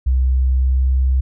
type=tone with pitch glide; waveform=sine; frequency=64.4 to 65.07 Hz; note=C2 to C2; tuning=-27 to -9 cents; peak=-12 dBFS; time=0.06-1.21 s; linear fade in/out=10 ms; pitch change=+18 cents; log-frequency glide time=0.41-0.9 s; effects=none